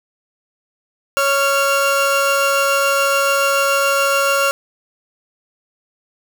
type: tone pair together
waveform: 30% pulse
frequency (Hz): 555 / 1384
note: C#5 / F6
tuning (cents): +2 / -16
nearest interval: octave + major third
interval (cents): 1582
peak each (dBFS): -14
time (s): 1.17-4.51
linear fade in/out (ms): 0
effects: none